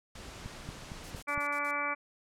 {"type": "noise", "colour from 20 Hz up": "pink", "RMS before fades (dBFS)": -46, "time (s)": [0.15, 1.22], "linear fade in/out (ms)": 5}
{"type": "click train", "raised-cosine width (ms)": 5, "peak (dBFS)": -29, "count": 5, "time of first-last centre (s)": [0.46, 1.377], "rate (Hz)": 4.36}
{"type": "noise bursts", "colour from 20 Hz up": "violet", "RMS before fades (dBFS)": -44, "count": 6, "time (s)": [1.04, 1.709], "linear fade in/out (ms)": 0, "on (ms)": 64, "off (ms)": 57}
{"type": "harmonic tone", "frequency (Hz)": 289.2, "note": "D4", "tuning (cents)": -27, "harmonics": [1, 2, 3, 4, 5, 6, 7, 8], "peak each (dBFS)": [-45, -41, -41, -35, -38, -45, -41, -35], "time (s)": [1.27, 1.95], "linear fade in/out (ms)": 20}
{"effects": ["low-pass 8000 Hz 12 dB/octave"]}